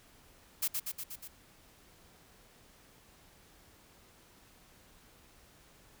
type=noise with echo; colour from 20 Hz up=blue; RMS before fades=-31 dBFS; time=0.62-0.68 s; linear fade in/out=10 ms; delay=120 ms; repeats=5; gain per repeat=-3 dB; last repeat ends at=1.28 s; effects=pink hiss -61 dBFS RMS until 6 s